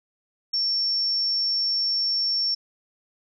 sine tone, 5450 Hz, F8, 43 cents flat, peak -21 dBFS, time 0.53-2.55 s, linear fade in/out 10 ms, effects none

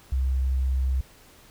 sine tone, 65.41 Hz, C2, in tune, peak -21 dBFS, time 0.12-1.01 s, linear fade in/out 5 ms, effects pink hiss -53 dBFS RMS until 1.5 s

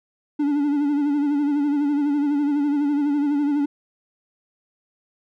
triangle tone with vibrato, 289.3 Hz, D4, 26 cents flat, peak -16 dBFS, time 0.39-3.66 s, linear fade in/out 10 ms, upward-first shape sine, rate 12 Hz, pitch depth 54 cents each way, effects none

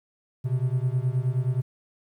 triangle beating tone pair, 123.47 / 132.97 Hz, B2 / C3, 0 / +28 cents, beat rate 9.5 Hz, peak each -23 / -24 dBFS, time 0.44-1.62 s, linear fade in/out 20 ms, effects 10-bit

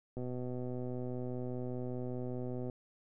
click train, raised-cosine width 2 ms, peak -28 dBFS, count 317, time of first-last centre 0.17-2.698 s, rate 125 Hz, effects none

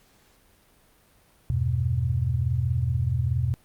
sine chord, E minor, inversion none, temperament just, 82.41 / 98.89 / 123.61 Hz, E2 / G2 / B2, 0 / +16 / +2 cents, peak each -27 / -29 / -24 dBFS, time 1.5-3.54 s, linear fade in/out 0 ms, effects pink hiss -60 dBFS RMS until 3.64 s + Opus 48 kbps

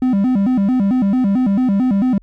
triangle tone with vibrato, 224.7 Hz, A3, 37 cents sharp, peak -10 dBFS, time 0.02-2.18 s, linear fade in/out 2 ms, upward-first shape square, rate 4.5 Hz, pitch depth 220 cents each way, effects added 40 Hz sine -44 dBFS peak until 2.22 s

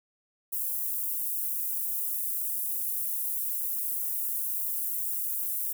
pink high-pass noise, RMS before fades -31 dBFS, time 0.52-5.73 s, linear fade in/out 10 ms, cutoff 12000 Hz, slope 24 dB/octave, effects none

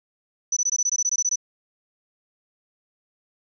sine tone bursts, 5970 Hz, F#8, 15 cents sharp, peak -19 dBFS, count 13, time 0.52-1.358 s, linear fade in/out 5 ms, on 46 ms, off 20 ms, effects none

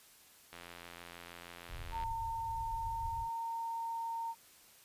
click train, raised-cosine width 0.3 ms, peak -32 dBFS, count 131, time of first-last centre 0.53-2.036 s, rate 86.3 Hz
pink low-pass noise, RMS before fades -45 dBFS, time 1.69-3.29 s, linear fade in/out 5 ms, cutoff 120 Hz, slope 48 dB/octave
sine tone with pitch glide, 909 to 916.9 Hz, A#5 to A#5, -44 to -29 cents, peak -36 dBFS, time 1.91-4.35 s, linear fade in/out 50 ms, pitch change +15 cents, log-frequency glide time 2.69-3.31 s
effects white hiss -61 dBFS RMS until 4.84 s + resampled to 32000 Hz

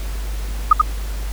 sine tone with echo, 1244.5 Hz, D#6, in tune, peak -4 dBFS, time 0.71-0.73 s, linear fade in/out 5 ms, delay 85 ms, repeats 1, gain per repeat -3 dB, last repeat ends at 0.815 s, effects added 50 Hz sine -22 dBFS peak until 1.32 s + pink hiss -36 dBFS RMS until 1.32 s

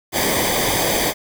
pink noise with comb filter, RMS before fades -19 dBFS, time 0.12-1.14 s, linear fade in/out 50 ms, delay 0.73 ms, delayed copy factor -0.75, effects none

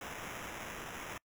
violet noise with sample-and-hold, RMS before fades -44 dBFS, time 0.01-1.18 s, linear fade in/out 5 ms, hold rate 4410 Hz, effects noise-tail reverb RT60 0.1 s tail -26 dB re dry

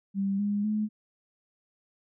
sine tone with pitch steps, 196.5 / 204.6 / 213.1 Hz, G3 / G#3 / G#3, +4 / -26 / +45 cents, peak -25 dBFS, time 0.14-0.89 s, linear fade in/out 50 ms, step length 250 ms, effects none

